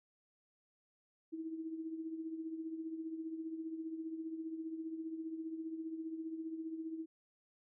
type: tone with tremolo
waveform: sine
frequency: 322.4 Hz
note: E4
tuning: 38 cents flat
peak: -37 dBFS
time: 1.32-7.06 s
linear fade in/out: 20 ms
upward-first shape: triangle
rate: 15 Hz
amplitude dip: 65%
effects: none